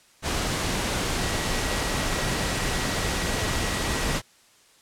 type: tone in noise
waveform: sine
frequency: 1921 Hz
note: B6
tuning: 48 cents flat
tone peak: -37 dBFS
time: 1.16-4.2 s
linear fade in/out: 50 ms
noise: pink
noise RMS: -26 dBFS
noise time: 0.22-4.22 s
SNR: -14 dB
effects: white hiss -57 dBFS RMS until 4.81 s + low-pass 9000 Hz 12 dB/octave